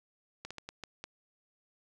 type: slowing click train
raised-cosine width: 0.2 ms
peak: -24 dBFS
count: 6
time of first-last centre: 0.45-1.04 s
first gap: 56 ms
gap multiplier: 1.38
effects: none